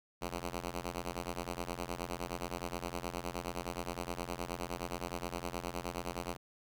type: ring-modulated tone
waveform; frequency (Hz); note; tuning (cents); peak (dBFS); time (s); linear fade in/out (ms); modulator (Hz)
5% pulse; 86.8; F2; -10; -24; 0.21-6.37; 10; 135
effects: none